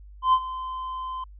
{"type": "tone with ADSR envelope", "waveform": "triangle", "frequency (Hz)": 1032, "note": "C6", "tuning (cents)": -24, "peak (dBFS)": -12, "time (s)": [0.22, 1.24], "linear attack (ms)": 110, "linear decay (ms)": 60, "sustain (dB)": -16, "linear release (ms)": 4, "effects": ["added 50 Hz sine -43 dBFS peak until 1.39 s", "resampled to 8000 Hz"]}